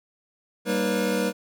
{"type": "tone cluster", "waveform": "square", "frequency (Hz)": [195.9, 233.9, 308.2, 484.4, 546], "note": ["G3", "A#3", "D#4", "B4", "C#5"], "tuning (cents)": [-1, 6, -16, -34, -26], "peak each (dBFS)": [-28, -31, -32, -27, -34], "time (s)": [0.65, 1.33], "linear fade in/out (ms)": 50, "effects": []}